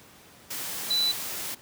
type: tone in noise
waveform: sine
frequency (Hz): 3981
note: B7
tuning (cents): +13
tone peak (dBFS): -22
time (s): 0.9-1.12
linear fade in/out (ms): 10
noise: white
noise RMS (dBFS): -34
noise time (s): 0.5-1.55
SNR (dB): +9
effects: pink hiss -52 dBFS RMS until 1.61 s + high-pass 100 Hz 12 dB/octave